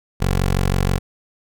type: tone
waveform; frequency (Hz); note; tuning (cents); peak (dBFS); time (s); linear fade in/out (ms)
15% pulse; 46.25; F#1; 0; -10; 0.2-0.99; 20
effects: none